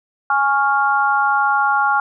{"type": "chord", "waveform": "sine", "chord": "Db major", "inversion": "second", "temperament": "equal", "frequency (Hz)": [830.6, 1108.7, 1396.9], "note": ["Ab5", "Db6", "F6"], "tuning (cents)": [0, 0, 0], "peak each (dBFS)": [-17, -20, -17], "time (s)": [0.3, 2], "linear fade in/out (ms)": 2, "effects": []}